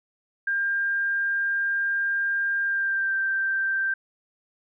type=tone with pitch glide; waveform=sine; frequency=1600 to 1568.9 Hz; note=G6 to G6; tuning=+35 to +1 cents; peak=-22 dBFS; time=0.47-3.94 s; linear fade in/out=5 ms; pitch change=-34 cents; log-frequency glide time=2.63-3.14 s; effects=none